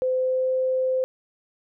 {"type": "tone with pitch glide", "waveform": "sine", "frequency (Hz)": [513, 517.2], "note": ["C5", "C5"], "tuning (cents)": [-34, -20], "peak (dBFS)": -20, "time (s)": [0.02, 1.04], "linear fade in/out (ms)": 0, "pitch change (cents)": 14, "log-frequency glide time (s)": [0.12, 0.52], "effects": []}